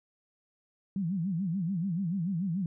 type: tone with vibrato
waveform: sine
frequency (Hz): 180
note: F#3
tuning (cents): -47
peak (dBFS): -28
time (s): 0.96-2.66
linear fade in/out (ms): 2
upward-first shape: sine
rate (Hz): 6.9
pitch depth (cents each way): 200
effects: none